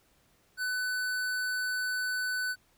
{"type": "tone with hard clipping", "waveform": "sine", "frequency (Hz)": 1500, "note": "F#6", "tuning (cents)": 23, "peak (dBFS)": -31, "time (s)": [0.57, 2.56], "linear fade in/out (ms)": 50, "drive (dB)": 17, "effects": ["pink hiss -67 dBFS RMS until 2.77 s"]}